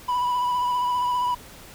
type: tone with vibrato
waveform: triangle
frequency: 986 Hz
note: B5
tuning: 3 cents flat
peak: -19 dBFS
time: 0.08-1.35 s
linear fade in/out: 10 ms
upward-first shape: sine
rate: 15 Hz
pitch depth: 24 cents each way
effects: pink hiss -45 dBFS RMS until 1.74 s